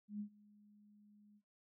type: tone with ADSR envelope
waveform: sine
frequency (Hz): 207.7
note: G#3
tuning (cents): 0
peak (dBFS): -39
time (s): 0.08-1.42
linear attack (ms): 120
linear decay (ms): 88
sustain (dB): -24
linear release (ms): 57
effects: noise-tail reverb RT60 0.3 s tail -22 dB re dry